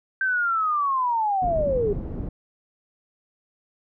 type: linear sweep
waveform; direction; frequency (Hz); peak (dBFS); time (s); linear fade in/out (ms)
sine; down; 1568 to 392; -20; 0.21-1.93; 2
type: low-pass noise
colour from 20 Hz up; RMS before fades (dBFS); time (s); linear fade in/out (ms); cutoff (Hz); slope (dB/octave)
pink; -30; 1.42-2.29; 5; 320; 12
effects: none

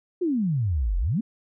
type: exponential two-way sweep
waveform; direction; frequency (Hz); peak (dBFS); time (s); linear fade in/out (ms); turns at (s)
sine; down then up; 377.8 to 41.2 to 252.6; -21; 0.21-1.21; 10; 0.98
effects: none

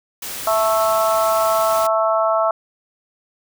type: noise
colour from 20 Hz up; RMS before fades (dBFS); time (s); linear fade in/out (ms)
white; -29; 0.22-1.87; 5
type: harmonic tone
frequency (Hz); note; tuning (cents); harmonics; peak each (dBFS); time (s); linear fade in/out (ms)
220; A3; 0; 3 / 4 / 5 / 6; -17 / -24 / -22 / -21; 0.47-2.51; 2
effects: none

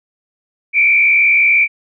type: tone with frequency modulation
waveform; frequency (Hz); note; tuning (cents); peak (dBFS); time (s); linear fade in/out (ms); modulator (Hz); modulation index
sine; 2335; D7; -11; -8; 0.73-1.68; 50; 66.1; 1.2
effects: none

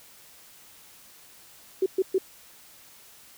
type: tone bursts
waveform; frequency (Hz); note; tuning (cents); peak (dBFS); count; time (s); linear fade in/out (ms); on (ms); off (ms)
sine; 379.5; F#4; +44; -19; 3; 1.82-2.183; 5; 41; 120
effects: white hiss -52 dBFS RMS until 3.37 s

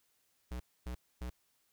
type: tone bursts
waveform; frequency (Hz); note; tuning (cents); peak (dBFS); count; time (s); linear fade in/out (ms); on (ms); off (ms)
square; 61.4; B1; -9; -39; 3; 0.51-1.3; 5; 90; 260
effects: white hiss -75 dBFS RMS until 1.72 s

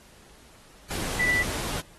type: tone in noise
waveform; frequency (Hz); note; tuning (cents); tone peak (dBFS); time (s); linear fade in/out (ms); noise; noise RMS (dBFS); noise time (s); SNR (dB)
sine; 1975.5; B6; 0; -21; 1.19-1.43; 10; pink; -32; 0.9-1.81; +8
effects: pink hiss -54 dBFS RMS until 1.98 s + AAC 32 kbps

